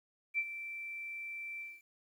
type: tone with ADSR envelope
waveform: sine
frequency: 2339 Hz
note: D7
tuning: 8 cents flat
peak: -28 dBFS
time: 0.34-1.82 s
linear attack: 42 ms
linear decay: 55 ms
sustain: -12 dB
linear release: 220 ms
effects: 11-bit